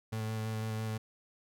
35% pulse tone with vibrato, 110 Hz, A2, in tune, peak -32 dBFS, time 0.12-0.98 s, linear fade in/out 10 ms, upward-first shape square, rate 6 Hz, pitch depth 11 cents each way, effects none

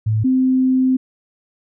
sine tone pair in turn, 108.9 / 259 Hz, A2 / C4, -17 / -17 cents, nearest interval octave + minor third, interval 1500 cents, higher second, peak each -14 / -12 dBFS, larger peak second, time 0.06-0.24 / 0.24-0.97 s, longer second, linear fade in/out 10 ms, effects none

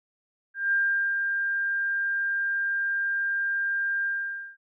sine tone with ADSR envelope, 1597 Hz, G6, 32 cents sharp, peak -20 dBFS, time 0.54-4.57 s, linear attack 180 ms, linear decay 430 ms, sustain -4 dB, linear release 520 ms, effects none

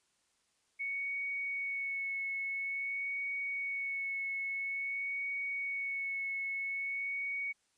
sine tone with vibrato, 2217 Hz, C#7, in tune, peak -34 dBFS, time 0.79-7.53 s, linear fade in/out 20 ms, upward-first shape sine, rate 0.49 Hz, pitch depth 16 cents each way, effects white hiss -75 dBFS RMS until 7.77 s + resampled to 22050 Hz

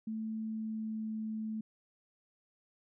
sine tone with pitch glide, 220 to 218.4 Hz, A3 to A3, 0 to -13 cents, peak -35 dBFS, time 0.07-1.61 s, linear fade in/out 5 ms, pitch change -13 cents, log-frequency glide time 0.43-1.13 s, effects none

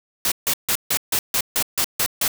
white noise bursts, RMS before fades -20 dBFS, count 10, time 0.25-2.28 s, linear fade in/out 2 ms, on 68 ms, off 150 ms, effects none

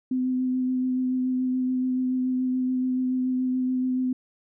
sine tone with vibrato, 255.4 Hz, C4, 42 cents flat, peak -22 dBFS, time 0.11-4.13 s, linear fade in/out 5 ms, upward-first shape sine, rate 7 Hz, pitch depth 13 cents each way, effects none

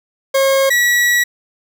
40% pulse tone pair in turn, 541 / 1932.2 Hz, C#5 / B6, -42 / -38 cents, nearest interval octave + minor seventh, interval 2204 cents, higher second, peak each -10 dBFS, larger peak neither, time 0.34-0.7 / 0.7-1.24 s, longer second, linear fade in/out 10 ms, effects none

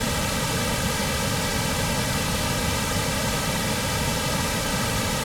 pink noise with comb filter, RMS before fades -24 dBFS, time 0-5.24 s, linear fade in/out 10 ms, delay 2.8 ms, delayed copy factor -0.85, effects low-pass 11000 Hz 12 dB/octave

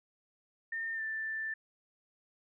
sine tone with pitch glide, 1815 to 1769.5 Hz, A#6 to A6, -47 to +9 cents, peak -34 dBFS, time 0.72-1.54 s, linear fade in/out 5 ms, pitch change -44 cents, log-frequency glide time 0.94-1.02 s, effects none

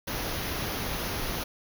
pink band-stop noise, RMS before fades -32 dBFS, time 0.07-1.44 s, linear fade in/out 10 ms, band 6500 to 9900 Hz, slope 96 dB/octave, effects none

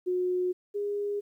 sine tone pair in turn, 362.9 / 408.8 Hz, F#4 / G#4, -34 / -27 cents, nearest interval major second, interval 207 cents, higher second, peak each -25 / -28 dBFS, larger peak first, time 0.06-0.53 / 0.74-1.21 s, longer neither, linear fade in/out 20 ms, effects 11-bit

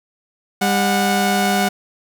sawtooth tone pair together, 199.37 / 733 Hz, G3 / F#5, +30 / -16 cents, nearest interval octave + major seventh, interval 2254 cents, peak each -14 dBFS, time 0.61-1.69 s, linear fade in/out 10 ms, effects none

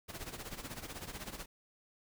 pink noise with tremolo, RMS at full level -42 dBFS, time 0.08-1.46 s, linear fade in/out 20 ms, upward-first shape sine, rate 16 Hz, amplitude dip 75%, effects none

